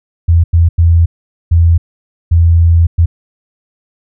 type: tone bursts at uneven times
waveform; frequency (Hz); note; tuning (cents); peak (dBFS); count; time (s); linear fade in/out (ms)
sine; 84; E2; +33; -4; 6; 0.28-0.44 / 0.53-0.69 / 0.78-1.06 / 1.51-1.78 / 2.31-2.87 / 2.98-3.06; 10
effects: none